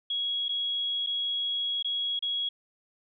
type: tone with dropouts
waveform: sine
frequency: 3322 Hz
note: G#7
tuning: in tune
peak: -27 dBFS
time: 0.1-2.49 s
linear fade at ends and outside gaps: 5 ms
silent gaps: 0.484-0.491 / 1.064-1.07 / 1.827-1.845 / 2.192-2.224 s
effects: none